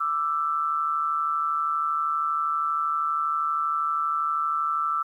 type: tone pair together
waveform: sine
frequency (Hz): 1174.7 / 1327.3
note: D6 / E6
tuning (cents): 0 / +12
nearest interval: major second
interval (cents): 212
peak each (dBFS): -28 / -24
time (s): 0-5.03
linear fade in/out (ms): 10
effects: 10-bit